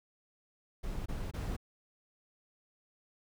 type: noise bursts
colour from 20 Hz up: brown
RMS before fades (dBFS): -37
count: 3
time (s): 0.83-1.566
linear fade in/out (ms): 10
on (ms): 230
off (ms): 23
effects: none